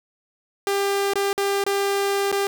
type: tone with dropouts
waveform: sawtooth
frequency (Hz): 398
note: G4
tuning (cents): +26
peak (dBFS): -16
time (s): 0.67-2.47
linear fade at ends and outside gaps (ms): 1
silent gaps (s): 1.135-1.156 / 1.33-1.378 / 1.639-1.664 / 2.317-2.325
effects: 8-bit